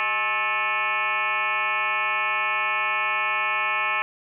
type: tone with frequency modulation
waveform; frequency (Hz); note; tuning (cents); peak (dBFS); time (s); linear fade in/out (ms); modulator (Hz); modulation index
sine; 1760; A6; 0; -21; 0-4.02; 0; 228; 3.9
effects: none